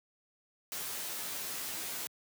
white noise with comb filter, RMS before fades -39 dBFS, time 0.72-2.07 s, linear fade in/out 0 ms, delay 12 ms, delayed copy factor +0.8, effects high-pass 100 Hz 12 dB/octave

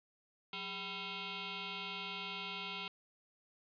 sine tone with frequency modulation, 183.1 Hz, F#3, 18 cents flat, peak -40 dBFS, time 0.53-2.88 s, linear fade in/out 2 ms, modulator 589 Hz, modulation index 6.3, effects resampled to 11025 Hz

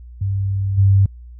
sine tone with level steps, 98 Hz, G2, in tune, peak -17 / -9 dBFS, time 0.21-1.06 s, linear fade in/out 5 ms, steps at 0.77 s, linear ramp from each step 20 ms, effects added 60 Hz sine -35 dBFS peak until 1.39 s

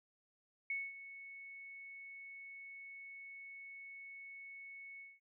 sine tone with ADSR envelope, 2210 Hz, C#7, 6 cents flat, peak -35 dBFS, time 0.7-5.2 s, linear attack 3 ms, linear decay 220 ms, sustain -14 dB, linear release 200 ms, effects none

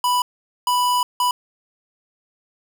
square tone bursts at uneven times, 987.8 Hz, B5, in tune, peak -17 dBFS, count 3, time 0.04-0.22 / 0.67-1.03 / 1.2-1.31 s, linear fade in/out 2 ms, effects 8-bit

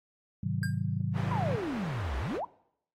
sine chord, Ab dominant seventh, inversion none, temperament just, 103.83 / 129.78 / 155.74 / 186.89 Hz, Ab2 / C3 / Eb3 / Gb3, 0 / -14 / +2 / +18 cents, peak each -34 dBFS, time 0.43-1.56 s, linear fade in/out 5 ms
square tone with exponential decay, 1604 Hz, G6, 39 cents sharp, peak -32 dBFS, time 0.63-0.81 s, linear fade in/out 1 ms, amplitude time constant 37 ms
white low-pass noise, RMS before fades -41 dBFS, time 1.13-2.41 s, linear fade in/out 50 ms, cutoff 1300 Hz, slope 12 dB/octave
sine exponential two-way sweep, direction down then up, 1046.5 to 58.27 to 1046.5 Hz, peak -31 dBFS, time 1.31-2.45 s, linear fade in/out 5 ms, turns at 2.18 s
effects noise-tail reverb RT60 0.7 s tail -21 dB re dry + AAC 48 kbps

